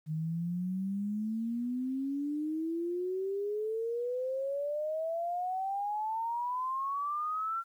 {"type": "exponential sweep", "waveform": "sine", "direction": "up", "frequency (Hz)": [153.3, 1371], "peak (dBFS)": -31, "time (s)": [0.06, 7.64], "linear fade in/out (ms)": 50, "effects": ["11-bit"]}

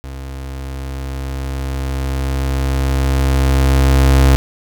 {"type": "tone with level ramp", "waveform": "35% pulse", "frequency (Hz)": 66.9, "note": "C2", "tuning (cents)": 39, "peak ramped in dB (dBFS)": [-25, -5], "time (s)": [0.04, 4.36], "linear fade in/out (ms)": 0, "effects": []}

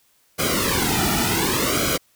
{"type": "noise with flanger", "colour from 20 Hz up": "pink", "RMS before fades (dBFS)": -21, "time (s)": [0.38, 1.98], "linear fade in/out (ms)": 20, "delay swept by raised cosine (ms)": [1.1, 1.89], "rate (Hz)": 0.68, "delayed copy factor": -0.95, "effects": ["white hiss -61 dBFS RMS until 2.15 s"]}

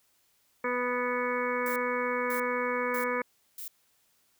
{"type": "harmonic tone", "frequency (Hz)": 246.9, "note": "B3", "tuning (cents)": 0, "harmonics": [1, 2, 4, 5, 6, 7, 8, 9], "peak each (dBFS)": [-37, -31, -35, -36, -41, -37, -45, -36], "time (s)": [0.64, 3.22], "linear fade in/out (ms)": 5}
{"type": "noise bursts", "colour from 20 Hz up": "violet", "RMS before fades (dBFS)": -40, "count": 4, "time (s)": [1.66, 3.68], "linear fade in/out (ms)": 2, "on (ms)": 100, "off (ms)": 540}
{"effects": ["white hiss -69 dBFS RMS until 4.39 s"]}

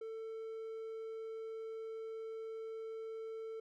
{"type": "tone", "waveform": "triangle", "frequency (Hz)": 445.8, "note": "A4", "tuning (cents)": 23, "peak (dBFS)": -40, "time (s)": [0.01, 3.6], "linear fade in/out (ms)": 5, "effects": []}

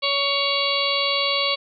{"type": "harmonic tone", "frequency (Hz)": 560, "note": "C#5", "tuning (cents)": 18, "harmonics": [1, 2, 4, 5, 6, 7, 8], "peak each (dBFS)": [-27, -27, -27, -27, -27, -27, -27], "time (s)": [0.02, 1.56], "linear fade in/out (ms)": 20, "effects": []}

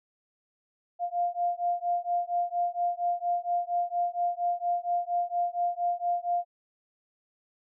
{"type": "beating tone pair", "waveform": "sine", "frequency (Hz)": [698.5, 702.8], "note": ["F5", "F5"], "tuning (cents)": [0, 11], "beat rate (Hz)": 4.3, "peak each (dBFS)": -29, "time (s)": [0.99, 6.45], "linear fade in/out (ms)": 50, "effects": []}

